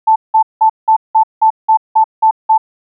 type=tone bursts; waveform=sine; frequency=880 Hz; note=A5; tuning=in tune; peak=-5 dBFS; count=10; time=0.07-2.58 s; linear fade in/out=10 ms; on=89 ms; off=180 ms; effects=none